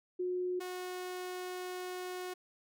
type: tone pair in turn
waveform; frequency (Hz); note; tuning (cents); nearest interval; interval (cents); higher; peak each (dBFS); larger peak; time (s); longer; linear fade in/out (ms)
sine / sawtooth; 362.4 / 364.4; F#4 / F#4; -36 / -26; unison; 10; second; -32 / -35; first; 0.19-0.6 / 0.6-2.34; second; 10
effects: none